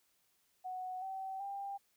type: tone with pitch steps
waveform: sine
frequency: 740 / 767 / 794.9 Hz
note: F#5 / G5 / G5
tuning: 0 / -38 / +24 cents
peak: -39 dBFS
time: 0.64-1.78 s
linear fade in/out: 20 ms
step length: 380 ms
effects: white hiss -75 dBFS RMS until 1.96 s